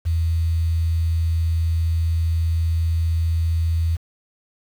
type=tone with quantisation; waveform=sine; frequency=82.41 Hz; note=E2; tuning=in tune; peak=-17 dBFS; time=0.05-3.97 s; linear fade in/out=20 ms; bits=7; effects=none